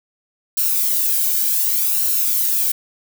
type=noise with flanger; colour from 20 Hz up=violet; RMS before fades=-18 dBFS; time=0.57-2.72 s; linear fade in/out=5 ms; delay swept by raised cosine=0.72 to 1.32 ms; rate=0.67 Hz; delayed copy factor=+0.55; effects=none